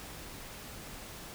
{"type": "silence", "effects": ["pink hiss -46 dBFS RMS until 1.34 s"]}